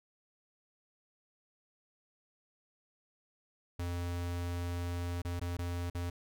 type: tone with dropouts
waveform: square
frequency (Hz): 87.31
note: F2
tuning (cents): 0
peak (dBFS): -35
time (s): 3.79-6.1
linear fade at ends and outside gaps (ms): 5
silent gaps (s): 5.219-5.249 / 5.396-5.413 / 5.57-5.588 / 5.9-5.948
effects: none